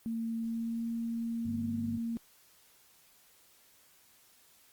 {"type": "tone with pitch glide", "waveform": "sine", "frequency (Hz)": [227.7, 230.7], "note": ["A#3", "A#3"], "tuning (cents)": [-40, -18], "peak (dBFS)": -32, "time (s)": [0.06, 2.17], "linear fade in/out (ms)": 0, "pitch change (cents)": 22, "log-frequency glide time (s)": [0.38, 0.86]}
{"type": "harmonic tone", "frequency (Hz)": 50.2, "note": "G1", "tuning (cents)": 42, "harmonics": [2, 3, 4, 5], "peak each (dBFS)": [-40, -48, -46, -45], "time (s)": [1.45, 1.98], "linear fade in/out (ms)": 5}
{"effects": ["white hiss -63 dBFS RMS until 4.72 s", "Opus 32 kbps"]}